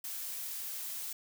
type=noise; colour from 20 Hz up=blue; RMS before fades=-40 dBFS; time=0.04-1.13 s; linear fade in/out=5 ms; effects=none